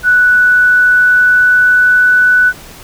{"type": "tone with pitch glide", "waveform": "sine", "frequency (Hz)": [1480, 1489.4], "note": ["F#6", "F#6"], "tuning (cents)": [0, 11], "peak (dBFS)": -5, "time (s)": [0.03, 2.53], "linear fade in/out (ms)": 50, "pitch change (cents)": 11, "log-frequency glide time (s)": [0.16, 2.16], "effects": ["pink hiss -34 dBFS RMS until 2.83 s"]}